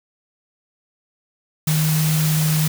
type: tone in noise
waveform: sine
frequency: 155.56 Hz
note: D#3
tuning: in tune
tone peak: -16 dBFS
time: 1.67-2.68 s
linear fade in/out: 5 ms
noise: white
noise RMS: -25 dBFS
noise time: 1.67-2.68 s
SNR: +6 dB
effects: none